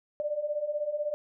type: beating tone pair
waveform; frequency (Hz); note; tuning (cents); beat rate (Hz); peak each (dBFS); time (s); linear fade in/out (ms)
sine; 582 / 598; D5 / D5; -16 / +31; 16; -34 / -30; 0.2-1.14; 0
effects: none